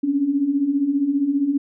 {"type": "beating tone pair", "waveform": "sine", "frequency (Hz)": [269.4, 284.4], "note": ["C#4", "C#4"], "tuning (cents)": [-49, 45], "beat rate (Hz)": 15, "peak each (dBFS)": [-24, -18], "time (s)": [0.03, 1.58], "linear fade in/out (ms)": 10, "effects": []}